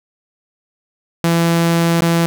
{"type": "tone with dropouts", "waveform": "sawtooth", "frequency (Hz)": 168, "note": "E3", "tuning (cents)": 33, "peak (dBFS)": -8, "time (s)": [1.24, 2.26], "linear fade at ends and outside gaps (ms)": 0, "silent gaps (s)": [2.006, 2.02], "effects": []}